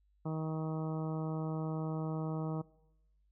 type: harmonic tone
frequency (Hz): 158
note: D#3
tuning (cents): +27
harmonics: 1 / 2 / 3 / 4 / 5 / 6 / 7 / 8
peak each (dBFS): -35 / -41 / -45 / -47 / -49 / -51 / -52 / -53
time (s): 0.25-2.62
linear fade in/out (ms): 10
effects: noise-tail reverb RT60 0.9 s tail -22 dB re dry + added 50 Hz sine -68 dBFS peak until 3.31 s